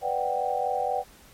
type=chord; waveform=sine; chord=G major seventh; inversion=first; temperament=equal with one note detuned; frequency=496.5 / 587.3 / 740 / 784 Hz; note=B4 / D5 / F#5 / G5; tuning=+9 / 0 / 0 / 0 cents; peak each=-31 / -32 / -29 / -28 dBFS; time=0.01-1.04 s; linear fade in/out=50 ms; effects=pink hiss -53 dBFS RMS until 1.33 s + MP3 64 kbps